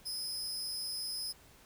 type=tone with amplitude modulation; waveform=sawtooth; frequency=5080 Hz; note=D#8; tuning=35 cents sharp; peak=-30 dBFS; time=0.05-1.33 s; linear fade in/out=20 ms; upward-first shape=sine; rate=225 Hz; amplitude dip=90%; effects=pink hiss -60 dBFS RMS until 1.65 s